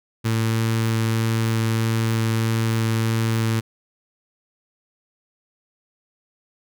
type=tone with notch filter; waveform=sawtooth; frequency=112.7 Hz; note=A2; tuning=42 cents sharp; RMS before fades=-21 dBFS; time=0.24-3.61 s; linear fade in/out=20 ms; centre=660 Hz; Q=1.3; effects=none